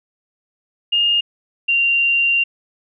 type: tone pair in turn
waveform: sine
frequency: 2832 / 2771 Hz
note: F7 / F7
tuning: +23 / -14 cents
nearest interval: unison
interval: 37 cents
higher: first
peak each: -13 dBFS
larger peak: neither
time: 0.92-1.21 / 1.68-2.44 s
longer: second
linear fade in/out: 10 ms
effects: none